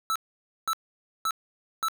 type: tone bursts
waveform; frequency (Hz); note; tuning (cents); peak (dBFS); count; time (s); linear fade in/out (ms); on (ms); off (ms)
square; 1316; E6; -3; -25; 4; 0.1-1.884; 0; 56; 520
effects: none